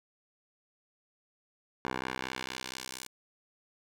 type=tone with band-pass filter sweep; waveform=10% pulse; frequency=64.3 Hz; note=C2; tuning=30 cents flat; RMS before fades=-39 dBFS; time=1.85-3.07 s; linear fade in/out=0 ms; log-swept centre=1100 to 8800 Hz; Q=0.75; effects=none